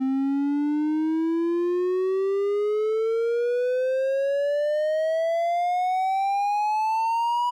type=exponential sweep; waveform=triangle; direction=up; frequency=261.6 to 980 Hz; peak=-19 dBFS; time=0-7.51 s; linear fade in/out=20 ms; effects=none